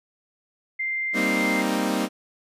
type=tone; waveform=sine; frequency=2093 Hz; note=C7; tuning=in tune; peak=-24 dBFS; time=0.79-1.62 s; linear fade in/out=10 ms
type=chord; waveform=sawtooth; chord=C minor seventh; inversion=second; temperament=equal; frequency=196 / 233.1 / 261.6 / 311.1 Hz; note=G3 / Bb3 / C4 / Eb4; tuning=0 / 0 / 0 / 0 cents; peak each=-24 dBFS; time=1.13-2.09 s; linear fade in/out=50 ms
effects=resampled to 32000 Hz